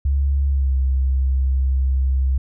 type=tone with pitch glide; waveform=sine; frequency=69.4 to 66 Hz; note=C#2 to C2; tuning=+3 to +16 cents; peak=-15 dBFS; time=0.05-2.38 s; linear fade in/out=5 ms; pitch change=-87 cents; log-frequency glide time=0.49-0.74 s; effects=none